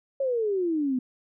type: exponential sweep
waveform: sine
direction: down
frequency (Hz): 556 to 246.9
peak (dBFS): -23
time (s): 0.2-0.99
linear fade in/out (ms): 5
effects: none